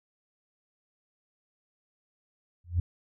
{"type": "tone with exponential growth", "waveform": "sine", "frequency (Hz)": 86.7, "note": "F2", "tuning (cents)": -12, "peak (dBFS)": -18, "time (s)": [2.64, 2.8], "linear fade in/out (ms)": 5, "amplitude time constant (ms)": 34, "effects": ["tanh soft clip ceiling -17 dBFS"]}